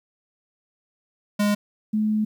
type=tone pair in turn; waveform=square / sine; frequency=206.3 / 214.4 Hz; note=G#3 / A3; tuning=-11 / -45 cents; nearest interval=minor second; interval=66 cents; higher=second; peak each=-19 dBFS; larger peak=neither; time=1.39-1.55 / 1.93-2.25 s; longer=second; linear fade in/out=10 ms; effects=10-bit